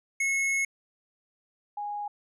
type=tone pair in turn; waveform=square / sine; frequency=2182 / 825.4 Hz; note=C#7 / G#5; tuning=-28 / -11 cents; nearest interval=octave + perfect fourth; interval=1683 cents; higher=first; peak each=-25 / -31 dBFS; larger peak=first; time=0.2-0.65 / 1.77-2.08 s; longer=first; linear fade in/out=5 ms; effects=low-pass 11000 Hz 12 dB/octave